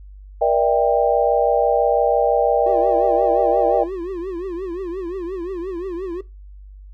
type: chord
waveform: sine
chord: E half-diminished seventh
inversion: second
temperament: just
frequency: 474.7 / 593.3 / 659.3 / 791.1 Hz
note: Bb4 / D5 / E5 / G5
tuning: +31 / +18 / 0 / +16 cents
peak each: -19 dBFS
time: 0.41-3.84 s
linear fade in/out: 10 ms
type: tone with vibrato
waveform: triangle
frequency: 360.8 Hz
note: F#4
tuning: 44 cents flat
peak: -22 dBFS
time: 2.66-6.21 s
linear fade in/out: 5 ms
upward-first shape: triangle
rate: 5.7 Hz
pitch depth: 160 cents each way
effects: noise-tail reverb RT60 0.2 s tail -18 dB re dry + added 49 Hz sine -37 dBFS peak until 6.93 s